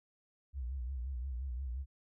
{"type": "tone with vibrato", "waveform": "sine", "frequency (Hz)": 64, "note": "C2", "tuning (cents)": -38, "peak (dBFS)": -36, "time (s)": [0.53, 1.86], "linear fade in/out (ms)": 50, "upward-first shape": "sine", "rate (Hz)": 5.7, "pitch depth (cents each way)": 130, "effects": []}